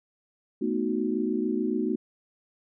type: chord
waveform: sine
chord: B dominant seventh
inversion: third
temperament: equal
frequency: 220 / 246.9 / 311.1 / 370 Hz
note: A3 / B3 / D#4 / F#4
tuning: 0 / 0 / 0 / 0 cents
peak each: -30 dBFS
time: 0.61-1.96 s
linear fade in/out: 10 ms
effects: none